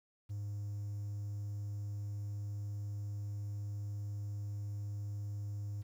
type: tone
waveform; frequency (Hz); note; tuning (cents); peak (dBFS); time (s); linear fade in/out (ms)
triangle; 102.4; G#2; -24; -35; 0.29-5.83; 20
effects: tanh soft clip ceiling -32 dBFS + 11-bit